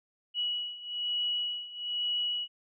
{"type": "beating tone pair", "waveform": "sine", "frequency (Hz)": [2926, 2927.1], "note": ["F#7", "F#7"], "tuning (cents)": [-20, -19], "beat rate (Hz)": 1.1, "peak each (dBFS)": [-35, -32], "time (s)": [0.34, 2.48], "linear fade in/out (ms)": 50, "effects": []}